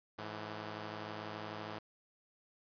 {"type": "tone pair together", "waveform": "5% pulse", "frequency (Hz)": [106.77, 166.1], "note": ["G#2", "E3"], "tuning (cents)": [48, 13], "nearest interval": "minor sixth", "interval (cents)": 765, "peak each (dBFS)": [-32, -36], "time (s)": [0.18, 1.79], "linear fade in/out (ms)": 10, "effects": ["resampled to 11025 Hz", "11-bit"]}